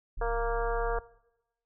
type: tone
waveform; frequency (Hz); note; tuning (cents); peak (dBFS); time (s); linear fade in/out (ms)
triangle; 35.2; C#1; +27; -30; 0.17-1; 10
type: harmonic tone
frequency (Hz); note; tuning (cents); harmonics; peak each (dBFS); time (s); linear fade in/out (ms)
233.1; A#3; 0; 2 / 3 / 4 / 5 / 6 / 7; -31 / -35 / -37 / -39 / -41 / -42; 0.21-0.99; 5
effects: noise-tail reverb RT60 0.9 s tail -20 dB re dry